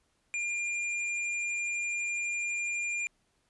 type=tone; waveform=square; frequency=2402 Hz; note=D7; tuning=38 cents sharp; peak=-31 dBFS; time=0.34-3.07 s; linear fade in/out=0 ms; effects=pink hiss -73 dBFS RMS until 3.49 s + resampled to 24000 Hz